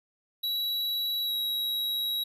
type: tone with pitch glide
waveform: square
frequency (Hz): 3908 to 3859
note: B7 to B7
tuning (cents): -19 to -41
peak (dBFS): -28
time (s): 0.43-2.24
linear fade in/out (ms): 10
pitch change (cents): -22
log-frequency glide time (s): 1.24-1.32
effects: none